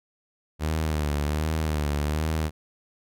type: tone with vibrato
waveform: sawtooth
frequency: 76 Hz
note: D#2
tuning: 40 cents flat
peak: -20 dBFS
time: 0.59-2.51 s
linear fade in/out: 50 ms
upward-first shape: sine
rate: 1.3 Hz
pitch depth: 73 cents each way
effects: none